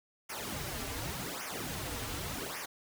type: noise with flanger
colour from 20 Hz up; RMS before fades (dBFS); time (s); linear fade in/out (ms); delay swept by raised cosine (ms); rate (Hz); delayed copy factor
pink; -39; 0.29-2.66; 10; 0.24 to 5.64; 0.87; -1
effects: none